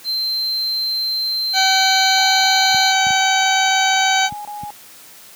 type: tone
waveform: triangle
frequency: 4120 Hz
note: C8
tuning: 28 cents flat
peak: -17 dBFS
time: 0.04-2.94 s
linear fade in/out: 50 ms
type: harmonic tone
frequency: 765 Hz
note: G5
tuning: 42 cents flat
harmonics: 1 / 2 / 3 / 4 / 5 / 6 / 8 / 9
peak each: -17 / -20 / -22 / -23 / -24 / -25 / -26 / -27 dBFS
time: 1.53-4.3 s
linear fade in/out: 50 ms
type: tone bursts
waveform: sine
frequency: 830.6 Hz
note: G#5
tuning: in tune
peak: -27 dBFS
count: 10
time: 2.18-4.705 s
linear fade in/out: 0 ms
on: 230 ms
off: 25 ms
type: clicks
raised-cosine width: 5 ms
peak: -19 dBFS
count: 5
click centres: 2.746 / 3.068 / 3.106 / 4.324 / 4.635 s
effects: white hiss -42 dBFS RMS until 5.35 s + high-pass 100 Hz 12 dB/octave